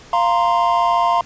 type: chord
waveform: triangle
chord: F suspended fourth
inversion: none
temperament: equal with one note detuned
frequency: 695.2 / 932.3 / 1046.5 Hz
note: F5 / Bb5 / C6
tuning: -8 / 0 / 0 cents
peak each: -16 dBFS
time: 0.13-1.21 s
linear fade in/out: 2 ms
effects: pink hiss -43 dBFS RMS until 1.25 s + resampled to 16000 Hz